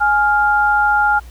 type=tone pair together; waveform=sine; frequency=834.3 / 1400 Hz; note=G#5 / F6; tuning=+8 / +4 cents; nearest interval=major sixth; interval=896 cents; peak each=-14 dBFS; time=0-1.2 s; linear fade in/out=20 ms; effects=added 60 Hz sine -34 dBFS peak until 1.3 s + pink hiss -47 dBFS RMS until 1.3 s